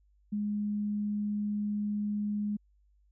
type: tone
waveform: sine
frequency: 207.7 Hz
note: G#3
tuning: in tune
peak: -29 dBFS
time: 0.32-2.57 s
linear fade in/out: 10 ms
effects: added 50 Hz sine -63 dBFS peak until 3.11 s